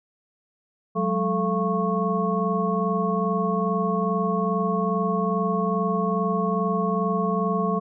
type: tone cluster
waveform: sine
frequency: 182.9 / 205.3 / 437.8 / 686 / 1100 Hz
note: F#3 / G#3 / A4 / F5 / C#6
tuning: -20 / -20 / -9 / -31 / -14 cents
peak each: -25 / -29 / -27 / -30 / -27 dBFS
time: 0.95-7.8 s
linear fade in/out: 20 ms
effects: none